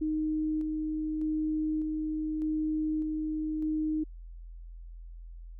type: tone with tremolo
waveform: sine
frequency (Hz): 309.9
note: D#4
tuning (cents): -7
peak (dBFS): -27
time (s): 0.01-4.04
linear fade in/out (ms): 10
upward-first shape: square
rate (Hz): 0.83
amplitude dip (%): 25
effects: added 42 Hz sine -42 dBFS peak until 5.59 s